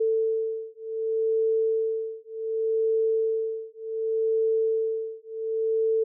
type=beating tone pair; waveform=sine; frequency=444.6 / 445.27 Hz; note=A4 / A4; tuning=+18 / +21 cents; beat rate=0.67 Hz; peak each=-26 dBFS; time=0-6.04 s; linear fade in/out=10 ms; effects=none